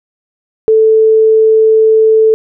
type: tone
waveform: sine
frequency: 440 Hz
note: A4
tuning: in tune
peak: -4 dBFS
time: 0.68-2.34 s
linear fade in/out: 0 ms
effects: none